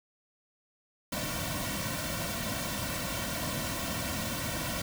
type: noise with comb filter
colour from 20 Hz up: pink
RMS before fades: -34 dBFS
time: 1.12-4.82 s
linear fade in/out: 5 ms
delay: 2.4 ms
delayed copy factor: -0.95
effects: none